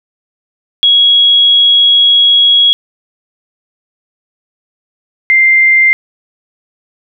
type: tone pair in turn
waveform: sine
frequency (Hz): 3322 / 2093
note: G#7 / C7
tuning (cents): 0 / 0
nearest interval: minor sixth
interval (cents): 800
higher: first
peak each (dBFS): -4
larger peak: neither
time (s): 0.83-2.73 / 5.3-5.93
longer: first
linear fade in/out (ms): 0
effects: none